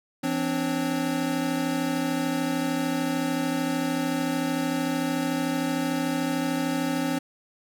square tone cluster, 167.6 / 260 / 293.4 / 548 Hz, E3 / C4 / D4 / C#5, +29 / -11 / -2 / -20 cents, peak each -34 / -28 / -30 / -35 dBFS, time 0.23-7.19 s, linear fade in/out 10 ms, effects none

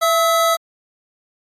square tone pair together, 666.7 / 1291 Hz, E5 / E6, +19 / -37 cents, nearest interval major seventh, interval 1144 cents, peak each -17 dBFS, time 0.01-0.57 s, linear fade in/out 20 ms, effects AAC 48 kbps

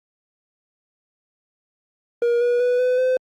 triangle tone with pitch steps, 474.6 / 483.7 / 493 / 502.5 / 512.2 Hz, A#4 / B4 / B4 / B4 / C5, +31 / -36 / -3 / +30 / -37 cents, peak -14 dBFS, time 2.22-3.17 s, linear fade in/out 2 ms, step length 190 ms, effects Opus 32 kbps

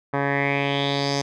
10% pulse tone with low-pass filter sweep, 140.4 Hz, C#3, 22 cents sharp, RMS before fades -23 dBFS, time 0.13-1.22 s, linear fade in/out 10 ms, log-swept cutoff 1400 to 5800 Hz, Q 4.6, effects none

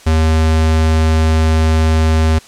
square tone, 79.5 Hz, D#2, 38 cents sharp, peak -10 dBFS, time 0.06-2.39 s, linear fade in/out 10 ms, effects white hiss -40 dBFS RMS until 2.47 s + low-pass 8000 Hz 12 dB/octave

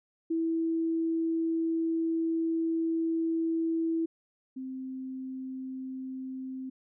sine tone pair in turn, 327.7 / 261.3 Hz, E4 / C4, -10 / -2 cents, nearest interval major third, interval 392 cents, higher first, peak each -26 / -35 dBFS, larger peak first, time 0.3-4.06 / 4.56-6.7 s, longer first, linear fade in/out 10 ms, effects none

